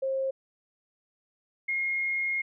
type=tone pair in turn; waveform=sine; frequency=534 / 2145 Hz; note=C5 / C7; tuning=+35 / +42 cents; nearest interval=2 octaves; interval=2407 cents; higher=second; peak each=-26 dBFS; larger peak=neither; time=0.02-0.31 / 1.68-2.42 s; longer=second; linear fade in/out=10 ms; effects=none